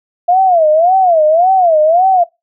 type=tone with vibrato; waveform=sine; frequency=684 Hz; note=F5; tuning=36 cents flat; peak=-6 dBFS; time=0.28-2.24 s; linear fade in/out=10 ms; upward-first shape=sine; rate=1.8 Hz; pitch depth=200 cents each way; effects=noise-tail reverb RT60 0.2 s tail -21 dB re dry